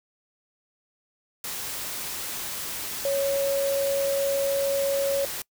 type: tone in noise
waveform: sine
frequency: 554.4 Hz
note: C#5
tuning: in tune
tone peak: -22 dBFS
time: 3.05-5.25 s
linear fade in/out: 2 ms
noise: white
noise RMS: -33 dBFS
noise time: 1.44-5.42 s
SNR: +8 dB
effects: noise-tail reverb RT60 0.1 s tail -24 dB re dry